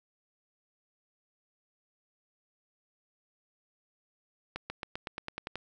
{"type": "accelerating click train", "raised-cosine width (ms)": 0.3, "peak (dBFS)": -20, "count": 10, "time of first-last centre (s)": [4.56, 5.556], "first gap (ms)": 140, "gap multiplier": 0.94, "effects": []}